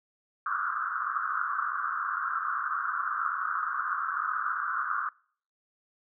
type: band-pass noise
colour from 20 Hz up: white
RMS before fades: -31 dBFS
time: 0.46-5.09 s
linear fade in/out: 2 ms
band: 1100 to 1500 Hz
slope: 96 dB/octave
effects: noise-tail reverb RT60 0.5 s tail -24 dB re dry